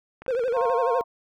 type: click train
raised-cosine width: 0.5 ms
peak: -26 dBFS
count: 12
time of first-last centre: 0.22-0.698 s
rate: 23 Hz
type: tone with vibrato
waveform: triangle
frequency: 491 Hz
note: B4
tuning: 10 cents flat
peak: -20 dBFS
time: 0.28-1.01 s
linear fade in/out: 0 ms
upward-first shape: sine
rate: 12 Hz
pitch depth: 130 cents each way
type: chord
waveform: sine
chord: F suspended fourth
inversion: none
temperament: equal with one note detuned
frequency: 698.5 / 932.3 / 1072.8 Hz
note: F5 / Bb5 / C6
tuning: 0 / 0 / +43 cents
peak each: -28 dBFS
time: 0.53-1.04 s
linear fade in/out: 50 ms
effects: none